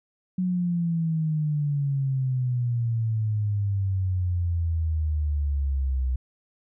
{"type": "exponential sweep", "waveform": "sine", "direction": "down", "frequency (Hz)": [185, 63.1], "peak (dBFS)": -22, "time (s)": [0.38, 6.16], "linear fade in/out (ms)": 5, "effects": []}